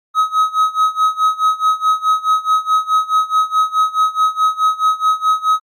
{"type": "tone with tremolo", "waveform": "triangle", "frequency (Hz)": 1272, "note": "D#6", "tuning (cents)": 38, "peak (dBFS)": -7, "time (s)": [0.14, 5.6], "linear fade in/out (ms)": 50, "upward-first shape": "sine", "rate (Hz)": 4.7, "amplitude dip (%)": 90, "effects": ["Opus 48 kbps"]}